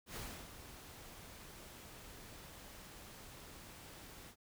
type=noise with ADSR envelope; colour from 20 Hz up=pink; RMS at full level=-45 dBFS; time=0.06-4.36 s; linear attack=99 ms; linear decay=300 ms; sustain=-9 dB; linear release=73 ms; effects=none